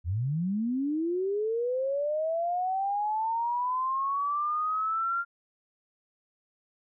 sine linear sweep, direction up, 76.8 to 1396.9 Hz, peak -26 dBFS, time 0.04-5.25 s, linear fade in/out 50 ms, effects none

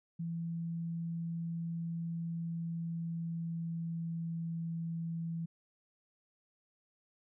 sine tone with pitch glide, 167.2 to 165.85 Hz, E3 to E3, +25 to +11 cents, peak -35 dBFS, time 0.19-5.46 s, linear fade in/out 10 ms, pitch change -14 cents, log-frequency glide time 2.18-4.57 s, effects none

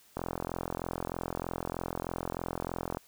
click train, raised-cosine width 1 ms, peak -19 dBFS, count 122, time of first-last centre 0.17-2.971 s, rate 43.2 Hz, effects white hiss -61 dBFS RMS until 3.07 s

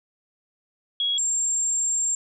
sine tone pair in turn, 3322 / 7417 Hz, G#7 / A#8, 0 / -10 cents, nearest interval octave + major second, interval 1390 cents, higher second, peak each -21 dBFS, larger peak neither, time 1-1.18 / 1.18-2.15 s, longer second, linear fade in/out 2 ms, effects none

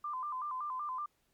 sine tone with vibrato, 1104 Hz, C#6, 7 cents flat, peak -35 dBFS, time 0.04-1.06 s, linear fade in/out 5 ms, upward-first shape square, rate 5.3 Hz, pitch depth 130 cents each way, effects pink hiss -75 dBFS RMS until 1.33 s + MP3 96 kbps

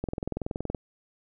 click train, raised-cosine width 2 ms, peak -17 dBFS, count 16, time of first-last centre 0.04-0.748 s, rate 21.2 Hz, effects none

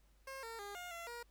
15% pulse tone with pitch steps, 536 / 456.2 / 405.7 / 711 / 680 / 475.1 Hz, C5 / A#4 / G#4 / F5 / F5 / A#4, +42 / -37 / -41 / +31 / -46 / +33 cents, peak -39 dBFS, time 0.27-1.23 s, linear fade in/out 5 ms, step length 160 ms, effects added 50 Hz sine -66 dBFS peak until 1.3 s + pink hiss -75 dBFS RMS until 1.3 s

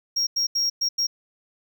triangle tone bursts at uneven times, 5588 Hz, F8, in tune, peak -19 dBFS, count 5, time 0.16-0.27 / 0.36-0.47 / 0.55-0.7 / 0.81-0.89 / 0.98-1.07 s, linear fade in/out 10 ms, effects none

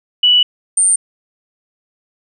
sine tone pair in turn, 2954 / 8906 Hz, F#7 / C#9, -3 / +7 cents, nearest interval octave + perfect fifth, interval 1910 cents, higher second, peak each -7 / -9 dBFS, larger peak first, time 0.23-0.43 / 0.77-0.96 s, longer first, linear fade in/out 5 ms, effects none

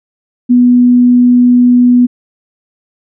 sine tone, 245.7 Hz, B3, 9 cents flat, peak -3 dBFS, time 0.49-2.07 s, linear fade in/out 20 ms, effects none

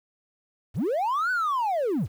triangle linear two-way sweep, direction up then down, 59.6 to 1520 to 59.6 Hz, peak -20 dBFS, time 0.74-2.08 s, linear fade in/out 50 ms, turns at 1.31 s, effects tanh soft clip ceiling -18 dBFS + 9-bit

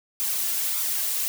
blue noise with flanger, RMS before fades -26 dBFS, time 0.2-1.28 s, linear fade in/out 0 ms, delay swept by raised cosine 0.83 to 2.93 ms, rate 1.7 Hz, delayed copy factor +0.5, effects none

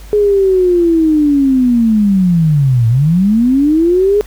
sine linear two-way sweep, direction down then up, 421.3 to 110.9 to 421.3 Hz, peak -7 dBFS, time 0.13-4.21 s, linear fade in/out 0 ms, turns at 2.88 s, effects added 50 Hz sine -30 dBFS peak until 4.26 s + pink hiss -40 dBFS RMS until 4.26 s

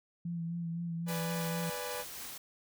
sine tone with vibrato, 168.9 Hz, E3, 42 cents sharp, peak -34 dBFS, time 0.25-1.7 s, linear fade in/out 5 ms, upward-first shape sine, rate 3.9 Hz, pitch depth 29 cents each way
sawtooth chord, G# diminished, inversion first, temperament equal, 493.9 / 587.3 / 830.6 Hz, B4 / D5 / G#5, 0 / 0 / 0 cents, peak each -36 / -39 / -41 dBFS, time 1.06-2.05 s, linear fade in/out 50 ms
white noise with tremolo, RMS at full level -43 dBFS, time 1.08-2.38 s, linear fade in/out 5 ms, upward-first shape triangle, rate 3.7 Hz, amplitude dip 25%
effects none

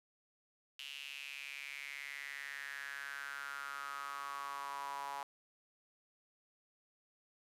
sawtooth tone with high-pass filter sweep, 140.3 Hz, C#3, 21 cents sharp, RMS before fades -45 dBFS, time 0.79-5.23 s, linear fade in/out 2 ms, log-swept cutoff 2900 to 900 Hz, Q 6.6, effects resampled to 32000 Hz + 11-bit

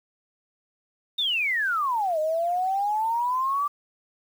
sine exponential two-way sweep, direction down then up, 3729 to 611 to 1175 Hz, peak -22 dBFS, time 1.18-3.68 s, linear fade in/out 10 ms, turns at 2.19 s, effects 8-bit

